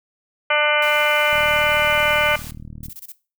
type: harmonic tone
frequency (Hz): 298.2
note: D4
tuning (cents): +27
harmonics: 2 / 3 / 4 / 5 / 6 / 7 / 8 / 9 / 10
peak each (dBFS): -21 / -25 / -23 / -21 / -34 / -22 / -23 / -35 / -26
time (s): 0.5-2.36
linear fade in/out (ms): 5
type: noise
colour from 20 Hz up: white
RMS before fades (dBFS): -37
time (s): 0.82-2.51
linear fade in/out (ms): 2
type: click train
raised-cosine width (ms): 5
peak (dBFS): -24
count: 61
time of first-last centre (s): 1.33-2.884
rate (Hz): 38.6
type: noise bursts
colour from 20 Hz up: violet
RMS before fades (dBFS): -36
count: 5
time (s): 2.83-3.122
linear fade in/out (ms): 5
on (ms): 40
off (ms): 23
effects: noise-tail reverb RT60 0.3 s tail -17 dB re dry